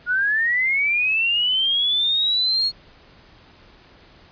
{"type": "linear sweep", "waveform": "sine", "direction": "up", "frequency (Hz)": [1427, 4334], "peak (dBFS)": -17, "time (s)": [0.06, 2.72], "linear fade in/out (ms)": 50, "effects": ["pink hiss -50 dBFS RMS until 4.31 s", "resampled to 11025 Hz"]}